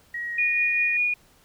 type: tone with pitch glide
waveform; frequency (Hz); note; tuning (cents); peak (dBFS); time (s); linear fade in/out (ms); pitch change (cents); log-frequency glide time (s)
sine; 1900 to 1864.1; A#6 to A#6; +33 to -1; -28; 0.14-0.97; 5; -34; 0.27-0.44
type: tone with tremolo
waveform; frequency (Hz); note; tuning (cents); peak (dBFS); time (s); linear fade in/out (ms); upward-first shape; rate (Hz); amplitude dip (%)
sine; 2447; D#7; -29; -19; 0.38-1.14; 5; triangle; 5.1; 30
effects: pink hiss -58 dBFS RMS until 1.44 s